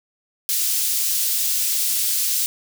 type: high-pass noise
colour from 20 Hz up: white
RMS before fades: -21 dBFS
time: 0.49-2.46 s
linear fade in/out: 0 ms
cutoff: 4100 Hz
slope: 12 dB/octave
effects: none